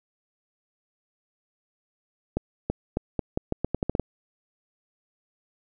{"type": "accelerating click train", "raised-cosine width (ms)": 2, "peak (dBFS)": -11, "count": 12, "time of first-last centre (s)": [2.37, 3.997], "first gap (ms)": 330, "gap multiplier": 0.82, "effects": []}